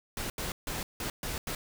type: noise bursts at uneven times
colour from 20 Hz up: pink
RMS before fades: -35 dBFS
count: 6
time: 0.17-0.3 / 0.38-0.52 / 0.67-0.83 / 1-1.1 / 1.23-1.38 / 1.47-1.55 s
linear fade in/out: 2 ms
effects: none